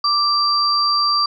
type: tone pair together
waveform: sine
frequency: 1174.7 / 4704 Hz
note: D6 / D8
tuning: 0 / +2 cents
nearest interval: 2 octaves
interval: 2402 cents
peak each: -17 dBFS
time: 0.04-1.26 s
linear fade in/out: 5 ms
effects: none